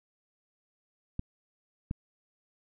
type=clicks; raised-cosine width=5 ms; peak=-20 dBFS; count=2; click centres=1.194 / 1.911 s; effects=none